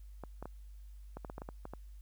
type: clicks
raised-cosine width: 1 ms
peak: -29 dBFS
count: 11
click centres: 0.237 / 0.426 / 0.456 / 1.17 / 1.248 / 1.299 / 1.381 / 1.419 / 1.489 / 1.654 / 1.736 s
effects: added 50 Hz sine -48 dBFS peak until 2.01 s + white hiss -73 dBFS RMS until 2.01 s